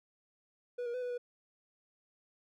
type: tone with pitch steps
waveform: triangle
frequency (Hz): 488.8 / 474.9 / 502 / 492.3 / 487.2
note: B4 / A#4 / B4 / B4 / B4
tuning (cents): -18 / +32 / +28 / -6 / -24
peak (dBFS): -33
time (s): 0.78-1.18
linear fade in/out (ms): 10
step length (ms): 80
effects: none

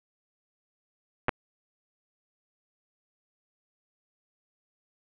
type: clicks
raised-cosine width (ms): 0.5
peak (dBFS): -9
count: 2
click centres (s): 1.284 / 1.292
effects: resampled to 8000 Hz + 7-bit

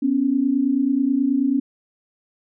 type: tone pair together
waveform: sine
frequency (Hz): 249.2 / 278.5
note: B3 / C#4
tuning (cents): +16 / +8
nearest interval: major second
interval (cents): 192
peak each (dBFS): -21 / -18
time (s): 0.02-1.6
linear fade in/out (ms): 10
effects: none

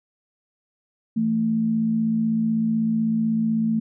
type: tone pair together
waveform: sine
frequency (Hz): 167.1 / 223.1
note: E3 / A3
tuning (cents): +24 / +24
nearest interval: perfect fourth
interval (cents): 500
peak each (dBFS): -29 / -19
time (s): 1.16-3.8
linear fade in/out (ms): 10
effects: none

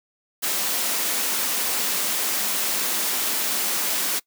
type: high-pass noise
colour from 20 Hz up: white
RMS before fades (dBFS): -24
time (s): 0.42-4.2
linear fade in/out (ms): 20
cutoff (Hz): 180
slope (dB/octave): 48
effects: noise-tail reverb RT60 0.1 s tail -22 dB re dry

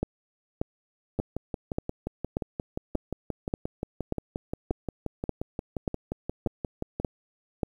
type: two click trains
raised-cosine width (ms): 2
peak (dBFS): -17 / -13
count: 34 / 14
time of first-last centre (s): 1.19-7 / 0.03-7.632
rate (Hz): 5.68 / 1.71
effects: 9-bit

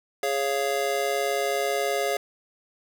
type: chord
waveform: square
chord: Db major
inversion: second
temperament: just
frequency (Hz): 415.8 / 554.4 / 693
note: Ab4 / Db5 / F5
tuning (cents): +2 / 0 / -14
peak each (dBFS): -29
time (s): 0.23-2.17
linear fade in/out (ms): 2
effects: none

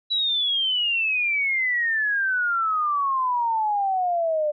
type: exponential sweep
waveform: sine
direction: down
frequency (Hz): 3951 to 590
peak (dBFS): -20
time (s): 0.1-4.52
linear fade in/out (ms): 20
effects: none

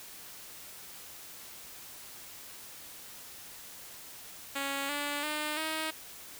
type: tone with pitch steps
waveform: 5% pulse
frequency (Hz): 277.2 / 289.5 / 302.3 / 315.7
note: C#4 / D4 / D#4 / D#4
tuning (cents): 0 / -25 / -50 / +25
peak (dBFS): -21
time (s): 4.55-5.91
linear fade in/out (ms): 10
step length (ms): 340
effects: white hiss -48 dBFS RMS until 6.39 s

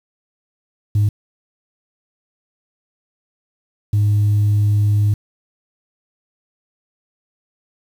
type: tone bursts at uneven times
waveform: sine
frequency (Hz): 103.8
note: G#2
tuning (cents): 0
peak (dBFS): -10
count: 2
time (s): 0.95-1.09 / 3.93-5.14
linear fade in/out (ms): 5
effects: tanh soft clip ceiling -10 dBFS + 7-bit

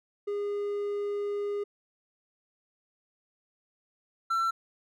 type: tone pair in turn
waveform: triangle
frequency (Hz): 408.7 / 1345.6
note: G#4 / E6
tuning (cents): -28 / +35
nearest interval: octave + major sixth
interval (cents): 2063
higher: second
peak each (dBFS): -27 / -23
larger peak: second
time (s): 0.27-1.64 / 4.3-4.51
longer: first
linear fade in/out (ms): 10
effects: none

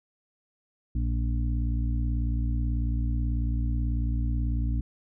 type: harmonic tone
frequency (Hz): 58.27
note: A#1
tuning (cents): 0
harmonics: 1 / 2 / 4 / 5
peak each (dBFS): -25 / -31 / -37 / -39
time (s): 0.95-4.81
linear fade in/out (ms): 5
effects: none

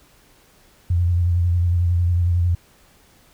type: tone with vibrato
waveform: sine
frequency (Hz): 87.2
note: F2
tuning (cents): -2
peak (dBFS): -15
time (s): 0.9-2.55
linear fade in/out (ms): 5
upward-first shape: sine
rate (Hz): 11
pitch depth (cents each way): 39
effects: pink hiss -54 dBFS RMS until 3.33 s

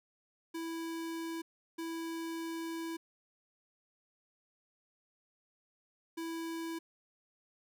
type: tone bursts at uneven times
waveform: square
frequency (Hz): 329.6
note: E4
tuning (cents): 0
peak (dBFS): -38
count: 3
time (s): 0.54-1.42 / 1.78-2.97 / 6.17-6.79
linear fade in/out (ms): 10
effects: none

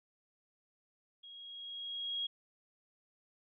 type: tone with level ramp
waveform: sine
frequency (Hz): 3289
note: G#7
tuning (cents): -18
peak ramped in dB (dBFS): -50 to -33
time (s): 1.23-2.27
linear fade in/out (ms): 10
effects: none

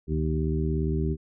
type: harmonic tone with a mistuned harmonic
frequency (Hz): 77.5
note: D#2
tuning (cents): -6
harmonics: 1 / 2 / 3 / 4 / 5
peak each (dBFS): -27 / -28 / -33 / -34 / -32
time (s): 0.07-1.17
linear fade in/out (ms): 50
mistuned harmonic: 1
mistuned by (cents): -120
effects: none

